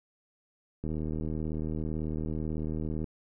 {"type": "click train", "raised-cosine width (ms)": 3, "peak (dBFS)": -22, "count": 173, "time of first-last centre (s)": [0.84, 3.042], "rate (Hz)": 78.1, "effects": []}